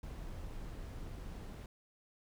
brown noise, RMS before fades -45 dBFS, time 0.03-1.66 s, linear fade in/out 2 ms, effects none

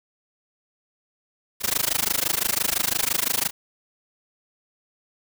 white noise with amplitude modulation, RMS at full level -20 dBFS, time 1.6-3.51 s, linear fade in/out 50 ms, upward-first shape sine, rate 25.9 Hz, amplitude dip 100%, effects none

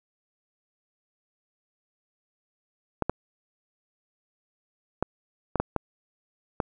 clicks, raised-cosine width 1 ms, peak -10 dBFS, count 7, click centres 3.023 / 3.096 / 5.026 / 5.557 / 5.6 / 5.763 / 6.602 s, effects none

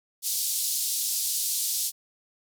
white band-pass noise, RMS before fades -28 dBFS, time 0.22-1.92 s, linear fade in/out 50 ms, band 4000 to 14000 Hz, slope 24 dB/octave, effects none

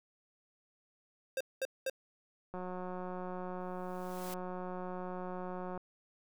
square tone bursts, 530 Hz, C5, 22 cents sharp, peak -33 dBFS, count 3, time 1.37-1.898 s, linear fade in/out 2 ms, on 36 ms, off 210 ms
click train, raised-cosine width 1 ms, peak -29 dBFS, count 590, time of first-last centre 2.54-5.776 s, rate 182 Hz
white noise with exponential growth, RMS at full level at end -45 dBFS, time 3.6-4.34 s, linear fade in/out 2 ms, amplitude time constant 160 ms
effects none

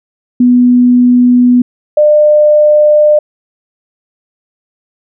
sine tone pair in turn, 246.4 / 600.4 Hz, B3 / D5, -4 / +38 cents, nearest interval octave + minor third, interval 1542 cents, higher second, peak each -3 dBFS, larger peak neither, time 0.4-1.62 / 1.97-3.19 s, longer neither, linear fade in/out 5 ms, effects none

